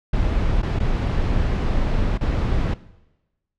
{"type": "noise with dropouts", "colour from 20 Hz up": "brown", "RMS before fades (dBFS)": -20, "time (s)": [0.13, 2.74], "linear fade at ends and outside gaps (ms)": 5, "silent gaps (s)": [[0.618, 0.629], [0.79, 0.8], [2.176, 2.209]], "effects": ["noise-tail reverb RT60 1.0 s tail -18 dB re dry", "low-pass 4000 Hz 12 dB/octave"]}